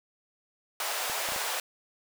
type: high-pass noise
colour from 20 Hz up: pink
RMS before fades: -32 dBFS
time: 0.8-1.6 s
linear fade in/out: 2 ms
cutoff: 570 Hz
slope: 24 dB/octave
type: clicks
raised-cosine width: 1 ms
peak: -26 dBFS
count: 4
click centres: 1.098 / 1.288 / 1.321 / 1.362 s
effects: none